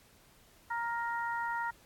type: harmonic tone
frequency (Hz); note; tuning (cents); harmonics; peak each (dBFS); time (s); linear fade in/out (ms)
467.5; A#4; +5; 2 / 3 / 4; -34 / -38 / -40; 0.7-1.71; 10
effects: pink hiss -62 dBFS RMS until 1.85 s + AAC 64 kbps